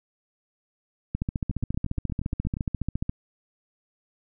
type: two click trains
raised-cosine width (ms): 5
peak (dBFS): -19 / -14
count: 10 / 29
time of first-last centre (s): 1.51-2.569 / 1.15-3.094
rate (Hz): 8.5 / 14.4
effects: none